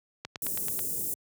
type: click train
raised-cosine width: 0.2 ms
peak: -18 dBFS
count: 6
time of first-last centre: 0.25-0.792 s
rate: 9.23 Hz
type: band-stop noise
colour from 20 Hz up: white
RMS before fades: -32 dBFS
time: 0.42-1.14 s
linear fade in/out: 2 ms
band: 460 to 7900 Hz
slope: 24 dB/octave
effects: high-pass 80 Hz 12 dB/octave